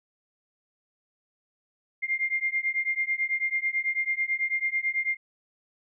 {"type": "beating tone pair", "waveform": "sine", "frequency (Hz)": [2106, 2115.1], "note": ["C7", "C7"], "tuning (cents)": [11, 18], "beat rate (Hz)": 9.1, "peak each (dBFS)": [-28, -28], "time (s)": [2.02, 5.17], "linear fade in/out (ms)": 20, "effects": []}